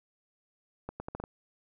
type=accelerating click train; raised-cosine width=1 ms; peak=-23 dBFS; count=6; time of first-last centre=0.89-1.239 s; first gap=110 ms; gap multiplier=0.77; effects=none